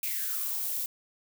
violet noise with high-pass filter sweep, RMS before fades -32 dBFS, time 0.03-0.86 s, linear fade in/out 2 ms, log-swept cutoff 2400 to 490 Hz, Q 7.1, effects none

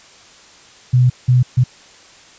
sine tone bursts at uneven times, 125.3 Hz, B2, 25 cents sharp, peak -8 dBFS, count 3, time 0.93-1.1 / 1.28-1.43 / 1.57-1.64 s, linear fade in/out 10 ms, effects white hiss -44 dBFS RMS until 2.38 s + resampled to 16000 Hz

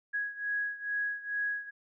sine beating tone pair, 1661.2 / 1663.5 Hz, G#6 / G#6, 0 / +2 cents, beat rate 2.3 Hz, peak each -33 / -36 dBFS, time 0.13-1.71 s, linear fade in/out 20 ms, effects none

